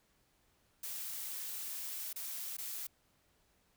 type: noise with dropouts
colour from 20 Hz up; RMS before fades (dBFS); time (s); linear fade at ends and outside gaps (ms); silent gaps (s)
blue; -42; 0.83-2.87; 5; 2.13-2.159 / 2.569-2.583
effects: pink hiss -73 dBFS RMS until 3.76 s